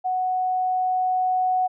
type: tone with level ramp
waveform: sine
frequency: 740 Hz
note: F#5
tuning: in tune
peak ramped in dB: -21 to -18 dBFS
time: 0.04-1.68 s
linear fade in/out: 20 ms
effects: none